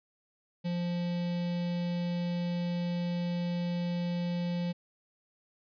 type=tone with notch filter; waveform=square; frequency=174.61 Hz; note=F3; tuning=in tune; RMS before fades=-32 dBFS; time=0.64-4.73 s; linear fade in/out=20 ms; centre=1300 Hz; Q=0.74; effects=resampled to 11025 Hz